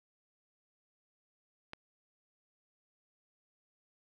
click, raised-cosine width 0.3 ms, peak -26 dBFS, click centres 1.734 s, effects none

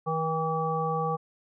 harmonic tone with a mistuned harmonic, 160 Hz, D#3, 49 cents sharp, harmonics 1 / 3 / 5 / 7, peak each -31 / -31 / -31 / -31 dBFS, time 0.06-1.17 s, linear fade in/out 20 ms, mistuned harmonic 7, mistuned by +42 cents, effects none

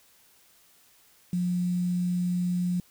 sine tone with quantisation, 178.3 Hz, F3, 36 cents sharp, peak -24 dBFS, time 1.33-2.8 s, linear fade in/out 2 ms, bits 8, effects white hiss -60 dBFS RMS until 2.9 s

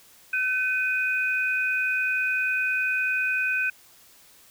sine tone pair together, 1523 / 2493 Hz, F#6 / D#7, +50 / +3 cents, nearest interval major sixth, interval 853 cents, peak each -25 dBFS, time 0.33-3.7 s, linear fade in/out 5 ms, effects white hiss -54 dBFS RMS until 4.5 s

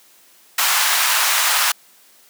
pink high-pass noise, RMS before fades -17 dBFS, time 0.58-1.72 s, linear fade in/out 5 ms, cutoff 910 Hz, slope 24 dB/octave, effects white hiss -51 dBFS RMS until 2.29 s + high-pass 200 Hz 12 dB/octave

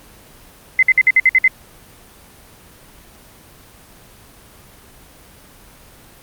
sine tone bursts, 2054 Hz, C7, 33 cents flat, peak -7 dBFS, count 8, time 0.79-1.478 s, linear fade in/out 2 ms, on 37 ms, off 56 ms, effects pink hiss -44 dBFS RMS until 6.22 s + Opus 24 kbps

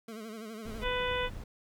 25% pulse tone with vibrato, 220 Hz, A3, in tune, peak -37 dBFS, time 0.08-0.84 s, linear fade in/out 5 ms, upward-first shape sine, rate 12 Hz, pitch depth 78 cents each way
brown noise, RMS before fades -41 dBFS, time 0.65-1.44 s, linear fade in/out 5 ms
harmonic tone, 497.8 Hz, B4, 14 cents sharp, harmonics 1 / 2 / 3 / 4 / 5 / 6 / 7, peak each -33 / -36 / -38 / -39 / -40 / -41 / -41 dBFS, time 0.81-1.3 s, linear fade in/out 50 ms
effects none

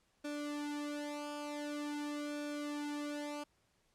sawtooth tone with flanger, 293.7 Hz, D4, in tune, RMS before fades -41 dBFS, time 0.24-3.44 s, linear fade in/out 10 ms, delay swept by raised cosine 1 to 2.9 ms, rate 0.46 Hz, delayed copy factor -0.85, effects pink hiss -75 dBFS RMS until 3.94 s + low-pass 10000 Hz 12 dB/octave

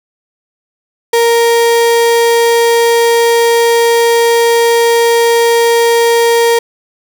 35% pulse tone, 466.2 Hz, A#4, in tune, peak -5 dBFS, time 1.13-6.59 s, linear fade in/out 5 ms, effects none

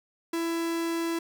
45% pulse tone, 333.2 Hz, E4, 19 cents sharp, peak -27 dBFS, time 0.33-1.19 s, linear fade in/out 5 ms, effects 11-bit

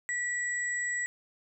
sine tone pair together, 1944 / 7776 Hz, B6 / B8, -28 / -28 cents, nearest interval 2 octaves, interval 2400 cents, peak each -30 / -36 dBFS, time 0.09-1.06 s, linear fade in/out 0 ms, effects none

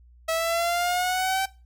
sawtooth exponential sweep, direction up, 647 to 775 Hz, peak -19 dBFS, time 0.28-1.46 s, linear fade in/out 10 ms, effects noise-tail reverb RT60 0.3 s tail -19 dB re dry + added 60 Hz sine -50 dBFS peak until 1.65 s

